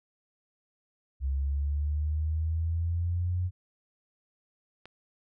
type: linear sweep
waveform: sine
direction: up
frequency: 66.7 to 91.2 Hz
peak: -26 dBFS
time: 1.2-3.51 s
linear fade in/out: 50 ms
type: click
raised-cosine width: 0.3 ms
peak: -30 dBFS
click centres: 4.856 s
effects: none